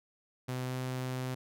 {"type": "tone with pitch glide", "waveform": "sawtooth", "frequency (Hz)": [127.3, 128.33], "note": ["C3", "C3"], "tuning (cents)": [-47, -33], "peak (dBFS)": -30, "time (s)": [0.48, 1.35], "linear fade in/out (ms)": 10, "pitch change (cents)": 14, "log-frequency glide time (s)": [0.66, 0.75], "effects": []}